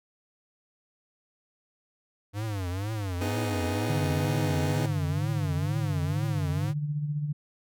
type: tone with vibrato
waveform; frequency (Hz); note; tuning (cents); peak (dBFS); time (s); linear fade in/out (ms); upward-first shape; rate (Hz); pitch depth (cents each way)
square; 98.9; G2; +16; -30; 2.33-6.74; 50; triangle; 2.1; 230
type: chord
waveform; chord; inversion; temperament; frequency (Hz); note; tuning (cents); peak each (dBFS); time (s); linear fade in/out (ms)
25% pulse; G# minor; first; just; 249.2 / 311.5 / 415.3; B3 / D#4 / G#4; +16 / +2 / 0; -29 / -31 / -32; 3.21-4.86; 2
type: tone with tremolo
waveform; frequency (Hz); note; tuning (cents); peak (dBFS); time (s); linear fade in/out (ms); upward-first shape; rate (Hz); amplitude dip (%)
sine; 147.9; D3; +13; -25; 3.89-7.33; 10; sine; 15; 50
effects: none